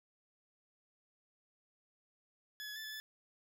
20% pulse tone with pitch steps, 1706 / 1693 / 1754 / 1727 / 1737 Hz, G#6 / G#6 / A6 / A6 / A6, +46 / +33 / -6 / -33 / -23 cents, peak -38 dBFS, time 2.6-3 s, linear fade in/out 0 ms, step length 80 ms, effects none

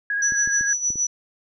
sine tone with vibrato, 1649 Hz, G#6, 13 cents flat, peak -21 dBFS, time 0.1-0.73 s, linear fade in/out 2 ms, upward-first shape square, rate 14 Hz, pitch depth 17 cents each way
sine tone with tremolo, 5920 Hz, F#8, in tune, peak -18 dBFS, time 0.22-1.07 s, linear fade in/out 5 ms, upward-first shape sine, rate 6.5 Hz, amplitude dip 70%
clicks, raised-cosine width 3 ms, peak -25 dBFS, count 5, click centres 0.322 / 0.475 / 0.61 / 0.904 / 0.957 s
effects none

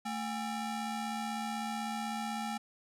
35% pulse ring-modulated tone, 520 Hz, C5, 11 cents flat, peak -30 dBFS, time 0.05-2.58 s, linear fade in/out 10 ms, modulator 298 Hz, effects low-pass 12000 Hz 12 dB/octave

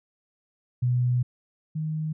sine tone pair in turn, 123.8 / 155.98 Hz, B2 / D#3, +5 / +5 cents, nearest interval major third, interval 400 cents, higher second, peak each -20 / -26 dBFS, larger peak first, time 0.82-1.23 / 1.75-2.13 s, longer first, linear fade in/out 10 ms, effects none

